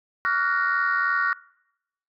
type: chord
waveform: sine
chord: Gb major seventh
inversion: second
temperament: equal with one note detuned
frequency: 1135.3 / 1396.9 / 1480 / 1864.7 Hz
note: Db6 / F6 / Gb6 / Bb6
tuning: +41 / 0 / 0 / 0 cents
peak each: -25 / -25 / -25 / -26 dBFS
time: 0.25-1.33 s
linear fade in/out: 0 ms
effects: noise-tail reverb RT60 0.8 s tail -22 dB re dry + tanh soft clip ceiling -13 dBFS